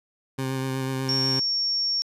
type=tone with vibrato; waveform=20% pulse; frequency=132.3 Hz; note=C3; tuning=20 cents sharp; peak=-21 dBFS; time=0.38-1.4 s; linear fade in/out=10 ms; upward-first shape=sine; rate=8.1 Hz; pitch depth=17 cents each way
type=tone; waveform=sine; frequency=5500 Hz; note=F8; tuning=27 cents flat; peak=-22 dBFS; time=1.09-2.02 s; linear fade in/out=0 ms
effects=resampled to 32000 Hz